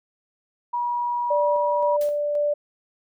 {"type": "tone", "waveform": "sine", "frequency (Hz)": 963, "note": "B5", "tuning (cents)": -44, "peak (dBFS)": -22, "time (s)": [0.73, 1.97], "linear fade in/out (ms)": 10}
{"type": "tone with tremolo", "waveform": "sine", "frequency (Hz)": 587.3, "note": "D5", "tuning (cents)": 0, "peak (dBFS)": -19, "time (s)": [1.3, 2.54], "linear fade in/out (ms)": 10, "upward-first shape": "square", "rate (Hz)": 1.9, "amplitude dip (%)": 25}
{"type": "noise with exponential decay", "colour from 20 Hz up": "white", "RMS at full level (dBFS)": -37, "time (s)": [2.01, 2.23], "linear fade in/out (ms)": 1, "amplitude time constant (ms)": 46}
{"effects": []}